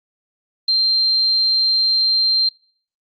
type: tone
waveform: sine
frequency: 4159 Hz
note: C8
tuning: 11 cents flat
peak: -13 dBFS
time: 0.68-2.49 s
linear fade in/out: 5 ms
effects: noise-tail reverb RT60 0.5 s tail -23 dB re dry + Opus 32 kbps